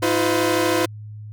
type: tone cluster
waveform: sawtooth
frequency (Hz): 320.3 / 353 / 508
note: E4 / F4 / B4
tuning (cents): -50 / +19 / +49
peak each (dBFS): -18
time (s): 0.02-0.86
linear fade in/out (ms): 10
effects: added 106 Hz sine -33 dBFS peak until 1.32 s